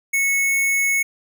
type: tone with sample-and-hold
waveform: sine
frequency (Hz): 2201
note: C#7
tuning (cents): -13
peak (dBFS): -16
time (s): 0.13-1.03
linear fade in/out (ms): 10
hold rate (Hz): 8820
effects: none